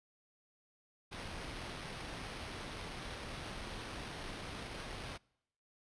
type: noise with sample-and-hold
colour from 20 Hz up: pink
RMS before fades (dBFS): -45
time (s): 1.11-5.18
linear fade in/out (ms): 20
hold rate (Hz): 7350
effects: noise-tail reverb RT60 0.8 s tail -26 dB re dry + resampled to 22050 Hz